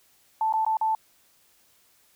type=tone with dropouts; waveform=sine; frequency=880 Hz; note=A5; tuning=in tune; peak=-21 dBFS; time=0.41-0.95 s; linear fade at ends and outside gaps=2 ms; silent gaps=0.526-0.537 / 0.649-0.664 / 0.77-0.812 s; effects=white hiss -62 dBFS RMS until 2.15 s